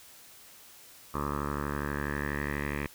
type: tone with low-pass filter sweep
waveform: 10% pulse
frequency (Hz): 72.2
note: D2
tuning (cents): -29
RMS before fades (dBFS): -33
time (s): 1.14-2.87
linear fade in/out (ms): 5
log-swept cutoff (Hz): 1200 to 2200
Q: 5.4
effects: white hiss -53 dBFS RMS until 2.94 s